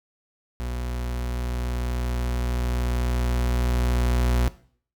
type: tone with level ramp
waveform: 40% pulse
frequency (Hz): 60.9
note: B1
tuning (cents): -24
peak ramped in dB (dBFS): -27 to -18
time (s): 0.6-4.48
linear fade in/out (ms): 0
effects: noise-tail reverb RT60 0.5 s tail -17 dB re dry